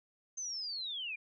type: linear sweep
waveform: sine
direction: down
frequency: 6310 to 2343 Hz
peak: -37 dBFS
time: 0.37-1.16 s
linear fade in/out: 10 ms
effects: none